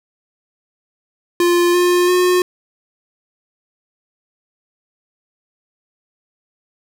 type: tone with pitch steps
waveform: square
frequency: 349.2 / 355.1 / 361.1 Hz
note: F4 / F4 / F#4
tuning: 0 / +29 / -42 cents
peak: -12 dBFS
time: 1.4-2.42 s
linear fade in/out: 2 ms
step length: 340 ms
effects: none